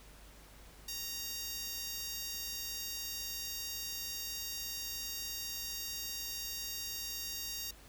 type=tone with high-pass filter; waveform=10% pulse; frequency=932.3 Hz; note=A#5; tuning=in tune; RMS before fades=-41 dBFS; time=0.88-7.71 s; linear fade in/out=5 ms; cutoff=5800 Hz; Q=0.71; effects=added 50 Hz sine -56 dBFS peak until 7.88 s + pink hiss -58 dBFS RMS until 7.88 s